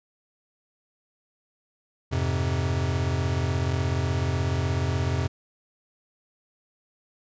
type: chord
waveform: square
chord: F minor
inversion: none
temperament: equal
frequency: 87.31 / 103.83 / 130.81 Hz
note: F2 / Ab2 / C3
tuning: 0 / 0 / 0 cents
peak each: -27 / -32 / -28 dBFS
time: 2.11-5.28 s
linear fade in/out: 20 ms
effects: resampled to 16000 Hz